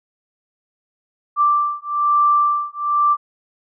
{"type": "beating tone pair", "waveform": "sine", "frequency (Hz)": [1174.7, 1175.8], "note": ["D6", "D6"], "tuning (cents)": [0, 2], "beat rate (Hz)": 1.1, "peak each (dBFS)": -17, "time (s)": [1.36, 3.17], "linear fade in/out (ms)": 50, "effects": []}